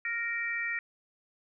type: harmonic tone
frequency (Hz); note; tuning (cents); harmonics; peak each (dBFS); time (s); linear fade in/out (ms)
466.2; A#4; 0; 3 / 4 / 5; -40 / -32 / -35; 0.05-0.79; 2
effects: none